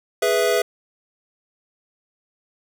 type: chord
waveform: square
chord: E major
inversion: first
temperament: equal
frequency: 415.3 / 493.9 / 659.3 Hz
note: G#4 / B4 / E5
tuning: 0 / 0 / 0 cents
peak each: -22 dBFS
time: 0.22-0.62 s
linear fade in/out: 5 ms
effects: none